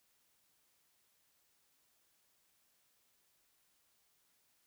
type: silence
effects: white hiss -75 dBFS RMS until 4.66 s